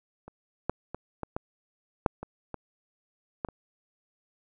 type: clicks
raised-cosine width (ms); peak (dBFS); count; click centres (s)
1; -30 / -12 / -21 / -19 / -17 / -7 / -23 / -21 / -16 / -26; 10; 0.28 / 0.696 / 0.946 / 1.233 / 1.365 / 2.062 / 2.23 / 2.543 / 3.448 / 3.487
effects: none